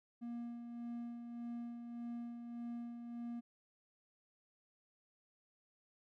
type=tone with tremolo; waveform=triangle; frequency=236.7 Hz; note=A#3; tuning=27 cents sharp; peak=-39 dBFS; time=0.21-3.41 s; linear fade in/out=20 ms; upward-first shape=sine; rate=1.7 Hz; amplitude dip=45%; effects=none